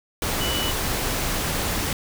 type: tone in noise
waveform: sine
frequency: 2961 Hz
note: F#7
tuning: 1 cent sharp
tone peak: -27 dBFS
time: 0.41-0.71 s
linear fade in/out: 2 ms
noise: pink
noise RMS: -25 dBFS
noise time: 0.22-1.93 s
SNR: -5 dB
effects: none